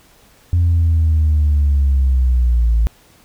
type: linear sweep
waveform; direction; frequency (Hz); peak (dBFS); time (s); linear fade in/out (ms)
sine; down; 87.31 to 54.7; -9; 0.53-2.87; 0
effects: tanh soft clip ceiling -8 dBFS + pink hiss -50 dBFS RMS until 3.24 s